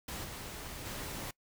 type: noise with level steps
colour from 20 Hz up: pink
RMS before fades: -41 / -44 / -41 dBFS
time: 0.08-1.31 s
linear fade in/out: 5 ms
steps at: 0.23 / 0.85 s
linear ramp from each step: 20 ms
effects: noise-tail reverb RT60 0.1 s tail -23 dB re dry